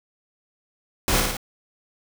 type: noise with echo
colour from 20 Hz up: pink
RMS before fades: -21 dBFS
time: 1.08-1.2 s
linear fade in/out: 0 ms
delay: 56 ms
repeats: 3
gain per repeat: -3 dB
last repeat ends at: 1.368 s
effects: none